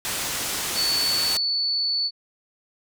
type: low-pass noise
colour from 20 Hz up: white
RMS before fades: -28 dBFS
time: 0.05-1.37 s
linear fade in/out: 0 ms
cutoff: 10000 Hz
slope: 12 dB/octave
type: tone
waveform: sine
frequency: 4462 Hz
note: C#8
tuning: 11 cents sharp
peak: -21 dBFS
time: 0.74-2.11 s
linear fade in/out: 50 ms
effects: none